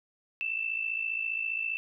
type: tone pair together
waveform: sine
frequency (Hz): 2637 / 2692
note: E7 / E7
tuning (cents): 0 / +36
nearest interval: unison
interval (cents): 36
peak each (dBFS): -31 / -34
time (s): 0.41-1.77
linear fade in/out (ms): 0
effects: none